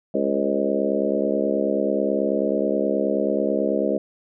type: harmonic tone with a mistuned harmonic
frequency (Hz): 69.3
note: C#2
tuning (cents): 0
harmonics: 3 / 4 / 5 / 6 / 7 / 8 / 9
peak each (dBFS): -27 / -27 / -27 / -27 / -27 / -27 / -27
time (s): 0.14-3.98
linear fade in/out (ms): 5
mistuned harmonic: 8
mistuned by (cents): -32
effects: none